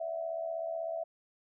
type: tone with amplitude modulation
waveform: sine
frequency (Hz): 659.3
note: E5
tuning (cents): 0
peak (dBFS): -30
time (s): 0-1.04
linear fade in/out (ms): 10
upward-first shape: sine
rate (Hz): 76.1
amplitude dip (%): 70
effects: none